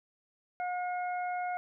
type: harmonic tone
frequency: 720 Hz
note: F#5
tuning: 47 cents flat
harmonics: 1 / 2 / 3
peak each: -32 / -42 / -44 dBFS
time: 0.6-1.57 s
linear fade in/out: 0 ms
effects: none

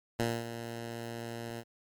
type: tone with ADSR envelope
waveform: 10% pulse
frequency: 116.54 Hz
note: A#2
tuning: in tune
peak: -19 dBFS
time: 0.19-1.64 s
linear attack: 8 ms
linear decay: 240 ms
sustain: -11 dB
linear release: 54 ms
effects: MP3 96 kbps

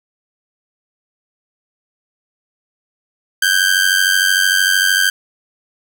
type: ring-modulated tone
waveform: sawtooth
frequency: 1568 Hz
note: G6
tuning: in tune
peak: -5 dBFS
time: 3.42-5.1 s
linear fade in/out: 5 ms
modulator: 46.6 Hz
effects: none

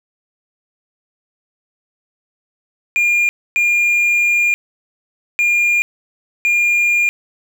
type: tone bursts at uneven times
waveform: triangle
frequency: 2412 Hz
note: D7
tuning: 46 cents sharp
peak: -10 dBFS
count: 4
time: 2.96-3.29 / 3.56-4.54 / 5.39-5.82 / 6.45-7.09 s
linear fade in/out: 0 ms
effects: none

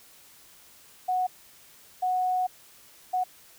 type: tone bursts at uneven times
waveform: sine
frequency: 736 Hz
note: F#5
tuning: 9 cents flat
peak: -23 dBFS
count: 3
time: 1.08-1.27 / 2.02-2.47 / 3.13-3.24 s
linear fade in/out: 10 ms
effects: white hiss -54 dBFS RMS until 3.58 s

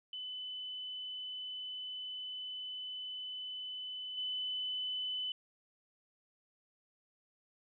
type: tone with level steps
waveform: sine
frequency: 3011 Hz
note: F#7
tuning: 30 cents sharp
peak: -40 / -35 dBFS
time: 0.13-5.32 s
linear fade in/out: 2 ms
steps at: 4.17 s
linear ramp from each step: 10 ms
effects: none

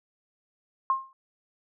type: tone with exponential decay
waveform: sine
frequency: 1065 Hz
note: C6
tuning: 30 cents sharp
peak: -18 dBFS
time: 0.9-1.13 s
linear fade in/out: 1 ms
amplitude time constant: 48 ms
effects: none

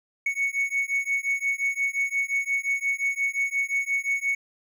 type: beating tone pair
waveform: triangle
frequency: 2216 / 2221.7 Hz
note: C#7 / C#7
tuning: -1 / +3 cents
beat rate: 5.7 Hz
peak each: -25 dBFS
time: 0.26-4.35 s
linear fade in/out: 5 ms
effects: none

